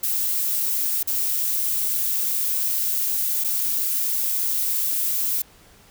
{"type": "noise with dropouts", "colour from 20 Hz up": "violet", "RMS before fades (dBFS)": -23, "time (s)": [0.03, 5.42], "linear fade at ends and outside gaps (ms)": 5, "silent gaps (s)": [[1.03, 1.073], [3.44, 3.444]], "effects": ["pink hiss -52 dBFS RMS until 5.9 s"]}